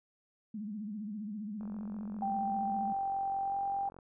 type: tone with vibrato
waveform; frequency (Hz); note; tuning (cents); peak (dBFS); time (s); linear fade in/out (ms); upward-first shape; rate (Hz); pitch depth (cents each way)
sine; 210; G#3; +19; -37; 0.54-2.93; 5; sine; 15; 100
type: click train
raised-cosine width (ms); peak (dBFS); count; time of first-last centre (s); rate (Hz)
1; -38; 108; 1.61-3.988; 45
type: tone with pitch glide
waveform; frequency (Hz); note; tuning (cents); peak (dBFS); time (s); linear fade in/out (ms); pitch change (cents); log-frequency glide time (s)
sine; 784 to 792.2; G5 to G5; 0 to +18; -31; 2.22-3.89; 2; +18; 3.44-3.55
effects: none